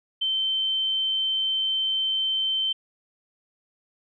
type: tone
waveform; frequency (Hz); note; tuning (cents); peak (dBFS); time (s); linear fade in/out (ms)
sine; 3098; G7; -21; -22; 0.21-2.73; 10
effects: none